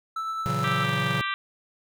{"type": "tone with tremolo", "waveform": "triangle", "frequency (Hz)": 1318.5, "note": "E6", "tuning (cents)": 0, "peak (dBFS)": -25, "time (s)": [0.16, 0.84], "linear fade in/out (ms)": 5, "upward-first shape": "sine", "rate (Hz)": 9.4, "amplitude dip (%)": 25}
{"type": "chord", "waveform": "square", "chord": "F# dominant seventh", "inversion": "first", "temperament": "just", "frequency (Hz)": [115.62, 138.75, 166.5, 185], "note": ["A#2", "C#3", "E3", "F#3"], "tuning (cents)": [-14, 2, 18, 0], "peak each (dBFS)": [-33, -30, -35, -33], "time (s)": [0.46, 1.21], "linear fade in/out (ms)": 0}
{"type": "harmonic tone", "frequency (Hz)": 392, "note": "G4", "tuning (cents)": 0, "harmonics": [3, 4, 5, 6, 7, 8, 9, 10], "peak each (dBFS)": [-30, -32, -34, -36, -37, -38, -39, -40], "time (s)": [0.64, 1.34], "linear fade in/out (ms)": 0}
{"effects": []}